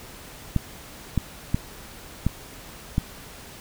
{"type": "clicks", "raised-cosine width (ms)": 5, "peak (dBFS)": -8, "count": 5, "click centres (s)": [0.563, 1.177, 1.545, 2.266, 2.981], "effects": ["pink hiss -43 dBFS RMS until 3.6 s"]}